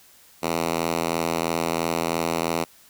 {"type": "tone with high-pass filter", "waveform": "5% pulse", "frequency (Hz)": 83, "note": "E2", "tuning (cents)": 12, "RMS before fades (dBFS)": -25, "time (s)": [0.42, 2.65], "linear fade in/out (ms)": 20, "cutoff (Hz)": 170, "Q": 0.71, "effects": ["white hiss -53 dBFS RMS until 2.89 s"]}